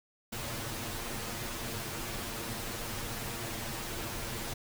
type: noise with comb filter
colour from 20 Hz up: pink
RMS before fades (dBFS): -38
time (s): 0.32-4.54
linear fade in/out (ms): 10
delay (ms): 8.7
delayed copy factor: +0.8
effects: none